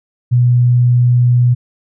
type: tone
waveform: sine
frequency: 122.6 Hz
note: B2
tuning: 12 cents flat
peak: -7 dBFS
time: 0.31-1.55 s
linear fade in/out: 20 ms
effects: none